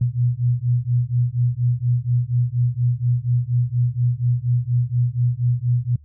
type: beating tone pair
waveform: sine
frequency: 120 / 124.2 Hz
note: B2 / B2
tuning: -49 / +10 cents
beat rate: 4.2 Hz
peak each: -20 dBFS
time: 0.01-5.96 s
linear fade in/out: 5 ms
effects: noise-tail reverb RT60 0.1 s tail -26 dB re dry + added 74 Hz sine -44 dBFS peak until 6.04 s